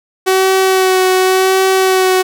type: tone with vibrato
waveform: sawtooth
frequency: 376.3 Hz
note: F#4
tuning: 29 cents sharp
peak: -5 dBFS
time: 0.26-2.23 s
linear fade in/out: 20 ms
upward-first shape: sine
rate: 0.9 Hz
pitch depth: 19 cents each way
effects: none